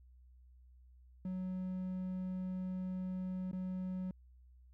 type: tone with dropouts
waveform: triangle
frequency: 185 Hz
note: F#3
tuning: in tune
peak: -35 dBFS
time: 1.25-4.11 s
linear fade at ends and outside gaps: 2 ms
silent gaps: 3.514-3.53 s
effects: added 62 Hz sine -58 dBFS peak until 4.73 s